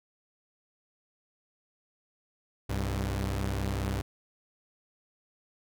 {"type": "tone pair together", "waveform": "sawtooth", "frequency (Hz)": [64.33, 98.8], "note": ["C2", "G2"], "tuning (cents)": [-29, 14], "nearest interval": "perfect fifth", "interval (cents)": 743, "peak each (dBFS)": -28, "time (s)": [2.69, 4.02], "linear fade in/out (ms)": 10, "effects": []}